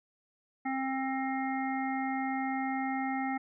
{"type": "harmonic tone", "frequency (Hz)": 265.6, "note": "C4", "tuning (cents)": 26, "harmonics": [1, 3, 5, 7, 8], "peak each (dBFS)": [-33, -34, -43, -42, -41], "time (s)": [0.65, 3.38], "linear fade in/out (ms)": 10, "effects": []}